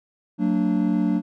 triangle chord, Gb augmented, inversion none, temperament equal with one note detuned, 185 / 227.6 / 293.7 Hz, Gb3 / Bb3 / D4, 0 / -41 / 0 cents, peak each -21 dBFS, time 0.38-1.22 s, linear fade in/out 50 ms, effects none

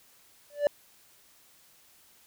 triangle tone with exponential growth, 582 Hz, D5, 16 cents flat, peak -15 dBFS, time 0.5-0.67 s, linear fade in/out 1 ms, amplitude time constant 36 ms, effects white hiss -60 dBFS RMS until 2.26 s

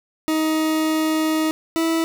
40% pulse tone pair in turn, 314.5 / 327 Hz, D#4 / E4, +19 / -14 cents, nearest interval minor second, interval 67 cents, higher second, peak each -17 dBFS, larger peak neither, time 0.28-1.51 / 1.76-2.04 s, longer first, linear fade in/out 0 ms, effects none

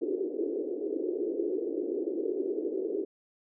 white band-pass noise, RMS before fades -32 dBFS, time 0.01-3.05 s, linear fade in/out 10 ms, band 320 to 430 Hz, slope 48 dB/octave, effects none

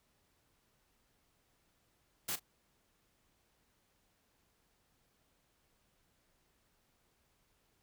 white noise with echo, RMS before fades -37 dBFS, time 2.28-2.36 s, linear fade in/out 10 ms, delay 37 ms, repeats 1, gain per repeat -15 dB, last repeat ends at 2.397 s, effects pink hiss -75 dBFS RMS until 7.82 s

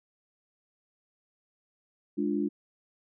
sine chord, D diminished, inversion second, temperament equal, 207.7 / 293.7 / 349.2 Hz, Ab3 / D4 / F4, 0 / 0 / 0 cents, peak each -31 / -29 / -32 dBFS, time 2.17-2.49 s, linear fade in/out 20 ms, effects none

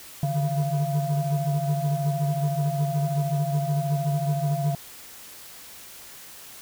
sine tone cluster, 144.2 / 149.6 / 157.7 / 686 Hz, D3 / D3 / D#3 / F5, -31 / +32 / +24 / -31 cents, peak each -23 / -28 / -29 / -28 dBFS, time 0.23-4.75 s, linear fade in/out 2 ms, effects tanh soft clip ceiling -17 dBFS + white hiss -44 dBFS RMS until 6.61 s

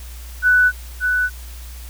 sine tone with echo, 1489 Hz, F#6, 11 cents sharp, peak -10 dBFS, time 0.42-0.72 s, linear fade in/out 50 ms, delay 580 ms, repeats 1, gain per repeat -5 dB, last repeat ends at 1.3 s, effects added 60 Hz sine -32 dBFS peak until 1.89 s + white hiss -42 dBFS RMS until 1.89 s

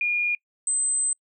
sine tone pair in turn, 2428 / 8167 Hz, D#7 / C9, -43 / -43 cents, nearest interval octave + major sixth, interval 2100 cents, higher second, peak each -21 dBFS, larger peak neither, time 0.01-0.35 / 0.67-1.13 s, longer second, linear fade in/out 2 ms, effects noise-tail reverb RT60 0.1 s tail -25 dB re dry

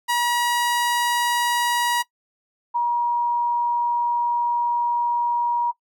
sawtooth / sine tone pair in turn, 960 / 953.9 Hz, B5 / A#5, -49 / +40 cents, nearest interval unison, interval 11 cents, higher first, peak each -15 / -18 dBFS, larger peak first, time 0.08-2.03 / 2.74-5.72 s, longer second, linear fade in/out 20 ms, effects noise-tail reverb RT60 0.1 s tail -21 dB re dry

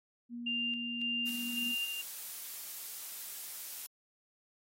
sine tone, 238.6 Hz, A#3, 41 cents sharp, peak -39 dBFS, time 0.29-1.75 s, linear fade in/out 50 ms
sine tone with tremolo, 2794 Hz, F7, in tune, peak -32 dBFS, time 0.46-2.02 s, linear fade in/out 10 ms, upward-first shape square, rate 1.8 Hz, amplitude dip 45%
blue noise, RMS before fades -43 dBFS, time 1.26-3.87 s, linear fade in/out 10 ms
effects AAC 48 kbps

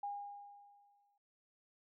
sine tone with exponential decay, 812 Hz, G#5, 39 cents flat, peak -37 dBFS, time 0.03-1.18 s, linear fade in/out 5 ms, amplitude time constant 250 ms, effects none

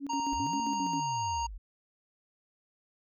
sine tone with tremolo, 280 Hz, C#4, 18 cents sharp, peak -32 dBFS, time 0-1.03 s, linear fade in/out 50 ms, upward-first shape square, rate 7.5 Hz, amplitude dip 75%
harmonic tone, 932.3 Hz, A#5, in tune, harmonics 1 / 3 / 5 / 7, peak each -30 / -43 / -46 / -43 dBFS, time 0.09-1.47 s, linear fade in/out 10 ms
sine linear two-way sweep, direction up then down, 37.42 to 233.9 to 37.42 Hz, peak -39 dBFS, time 0.32-1.58 s, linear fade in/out 10 ms, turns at 0.6 s
effects none

